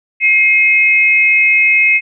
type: tone pair together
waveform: sine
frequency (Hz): 2138 / 2543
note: C7 / D#7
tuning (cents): +37 / +37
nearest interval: minor third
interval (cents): 300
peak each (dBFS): -10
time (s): 0.2-2.01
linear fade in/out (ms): 50
effects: none